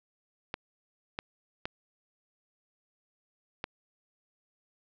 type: clicks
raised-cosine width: 0.3 ms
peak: -17 dBFS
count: 4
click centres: 0.541 / 1.189 / 1.655 / 3.641 s
effects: low-pass 5000 Hz 12 dB/octave